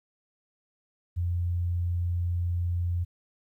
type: tone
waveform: sine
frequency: 87.31 Hz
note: F2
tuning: in tune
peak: -25 dBFS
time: 1.16-3.05 s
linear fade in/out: 20 ms
effects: 11-bit